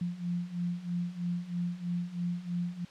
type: beating tone pair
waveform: sine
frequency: 173.3 / 176.4 Hz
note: F3 / F3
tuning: -13 / +18 cents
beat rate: 3.1 Hz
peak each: -36 / -33 dBFS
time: 0.01-2.85 s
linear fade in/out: 5 ms
effects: white hiss -54 dBFS RMS until 2.9 s + low-pass 4000 Hz 12 dB/octave